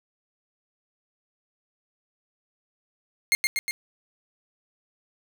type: tone with echo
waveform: sawtooth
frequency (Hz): 2130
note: C7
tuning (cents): +30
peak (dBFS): -14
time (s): 3.32-3.35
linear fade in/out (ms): 0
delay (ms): 120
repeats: 3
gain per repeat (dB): -3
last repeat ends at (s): 3.71
effects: 8-bit